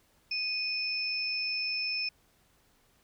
sine tone pair together, 2489 / 5274 Hz, D#7 / E8, 0 / 0 cents, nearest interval octave + minor second, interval 1300 cents, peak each -33 / -32 dBFS, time 0.31-2.09 s, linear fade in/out 5 ms, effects pink hiss -67 dBFS RMS until 3.03 s

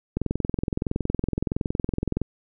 click train, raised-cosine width 3 ms, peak -11 dBFS, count 45, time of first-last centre 0.17-2.217 s, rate 21.5 Hz, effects none

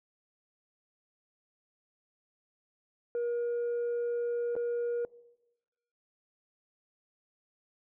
sine tone with dropouts, 476.1 Hz, A#4, 37 cents sharp, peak -27 dBFS, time 3.15-5.05 s, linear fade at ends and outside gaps 1 ms, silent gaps 4.554-4.564 s, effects noise-tail reverb RT60 1.0 s tail -22 dB re dry + tanh soft clip ceiling -28 dBFS

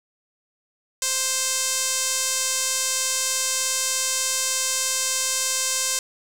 sawtooth tone with band-pass filter, 523.3 Hz, C5, in tune, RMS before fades -24 dBFS, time 1.02-5.99 s, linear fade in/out 2 ms, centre 7400 Hz, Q 2, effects 7-bit

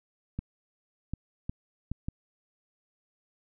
clicks, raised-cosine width 5 ms, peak -20 dBFS, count 5, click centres 0.39 / 1.136 / 1.495 / 1.916 / 2.085 s, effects none

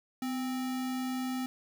sine tone with sample-and-hold, 254.4 Hz, C4, 48 cents flat, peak -31 dBFS, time 0.22-1.46 s, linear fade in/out 2 ms, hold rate 1050 Hz, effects none

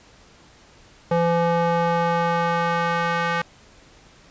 square tone with band-pass filter sweep, 169.7 Hz, F3, 49 cents flat, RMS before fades -21 dBFS, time 1.11-3.42 s, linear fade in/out 5 ms, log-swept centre 620 to 1500 Hz, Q 1.3, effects pink hiss -51 dBFS RMS until 4.3 s + resampled to 16000 Hz

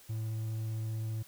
triangle tone, 110.6 Hz, A2, 9 cents sharp, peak -31 dBFS, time 0.09-1.23 s, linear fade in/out 10 ms, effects white hiss -57 dBFS RMS until 1.27 s

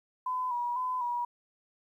sine tone with vibrato, 987 Hz, B5, 1 cent flat, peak -29 dBFS, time 0.26-1.25 s, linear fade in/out 5 ms, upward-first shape square, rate 2 Hz, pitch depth 42 cents each way, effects 11-bit

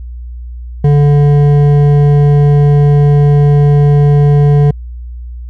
sine tone with hard clipping, 145 Hz, D3, 22 cents flat, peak -6 dBFS, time 0.84-4.71 s, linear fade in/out 5 ms, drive 9 dB, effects added 60 Hz sine -22 dBFS peak until 5.49 s

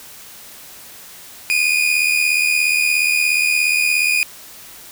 40% pulse tone pair together, 2423 / 2500 Hz, D#7 / D#7, -47 / +8 cents, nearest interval minor second, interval 55 cents, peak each -16 / -17 dBFS, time 1.5-4.23 s, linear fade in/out 0 ms, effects white hiss -39 dBFS RMS until 4.91 s

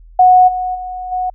sine tone with level steps, 734 Hz, F#5, 14 cents flat, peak -4 / -16 / -22 / -15 dBFS, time 0.19-1.3 s, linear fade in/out 5 ms, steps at 0.47 / 0.74 / 1.11 s, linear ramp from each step 20 ms, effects added 41 Hz sine -37 dBFS peak until 1.34 s

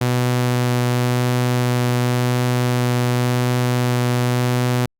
sawtooth tone with vibrato, 123.47 Hz, B2, in tune, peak -12 dBFS, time 0.01-4.86 s, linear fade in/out 5 ms, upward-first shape triangle, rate 0.92 Hz, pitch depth 9 cents each way, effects Opus 48 kbps

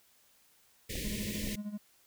pink band-stop noise, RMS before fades -38 dBFS, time 0.89-1.56 s, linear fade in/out 10 ms, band 550 to 1800 Hz, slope 96 dB/octave
clicks, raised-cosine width 2 ms, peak -27 dBFS, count 2, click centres 0.955 / 1.474 s
triangle tone with tremolo, 207.7 Hz, G#3, in tune, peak -32 dBFS, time 1.04-1.78 s, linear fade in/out 10 ms, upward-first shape sine, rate 13 Hz, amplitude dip 75%
effects white hiss -66 dBFS RMS until 2.06 s

